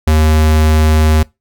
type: tone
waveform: square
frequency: 77.78 Hz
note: D#2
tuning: in tune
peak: -8 dBFS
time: 0.07-1.23 s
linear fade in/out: 5 ms
effects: noise-tail reverb RT60 0.2 s tail -22 dB re dry

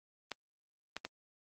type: clicks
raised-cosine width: 0.2 ms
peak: -20 dBFS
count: 3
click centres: 0.317 / 0.966 / 1.05 s
effects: high-pass 200 Hz 12 dB/octave + Opus 32 kbps

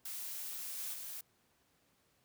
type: noise with level steps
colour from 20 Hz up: blue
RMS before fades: -43 / -41 / -45 dBFS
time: 0.05-1.21 s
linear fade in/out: 5 ms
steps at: 0.78 / 0.93 s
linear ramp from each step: 10 ms
effects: pink hiss -73 dBFS RMS until 2.24 s + high-pass 80 Hz 12 dB/octave

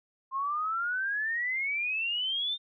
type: exponential sweep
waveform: sine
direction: up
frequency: 1053 to 3647 Hz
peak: -28 dBFS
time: 0.31-2.58 s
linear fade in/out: 50 ms
effects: none

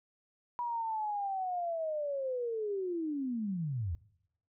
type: linear sweep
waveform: sine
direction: down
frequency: 972 to 75.9 Hz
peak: -32 dBFS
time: 0.59-3.95 s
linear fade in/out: 0 ms
effects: noise-tail reverb RT60 0.8 s tail -22 dB re dry

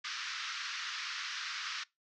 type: band-pass noise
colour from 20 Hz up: pink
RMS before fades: -40 dBFS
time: 0.04-1.84 s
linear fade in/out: 10 ms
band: 1200 to 5900 Hz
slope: 48 dB/octave
effects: noise-tail reverb RT60 0.2 s tail -22 dB re dry

